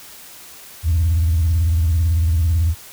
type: tone with vibrato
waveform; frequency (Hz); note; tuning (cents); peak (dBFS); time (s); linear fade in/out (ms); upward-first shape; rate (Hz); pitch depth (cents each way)
sine; 82.41; E2; 0; -12; 0.83-2.75; 50; triangle; 18; 180
effects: tanh soft clip ceiling -10 dBFS + white hiss -40 dBFS RMS until 2.92 s